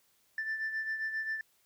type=beating tone pair; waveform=sine; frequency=1766 / 1773.5 Hz; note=A6 / A6; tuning=+6 / +13 cents; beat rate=7.5 Hz; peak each=-32 / -39 dBFS; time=0.38-1.41 s; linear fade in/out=2 ms; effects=tanh soft clip ceiling -29 dBFS + white hiss -70 dBFS RMS until 1.65 s